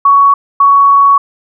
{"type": "tone pair in turn", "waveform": "sine", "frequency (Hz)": [1119, 1119], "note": ["C#6", "C#6"], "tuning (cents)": [16, 16], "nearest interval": "unison", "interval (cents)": 0, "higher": "neither", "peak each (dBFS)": -3, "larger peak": "neither", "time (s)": [[0.05, 0.34], [0.6, 1.18]], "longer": "second", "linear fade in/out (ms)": 5, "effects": []}